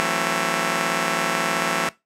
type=chord; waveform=5% pulse; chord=F# half-diminished seventh; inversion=third; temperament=just; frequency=166.5 / 185 / 222 / 266.4 Hz; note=E3 / F#3 / A3 / C4; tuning=+18 / 0 / +16 / +31 cents; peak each=-16 dBFS; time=0-1.89 s; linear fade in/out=0 ms; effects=noise-tail reverb RT60 0.2 s tail -19 dB re dry + low-pass 11000 Hz 12 dB/octave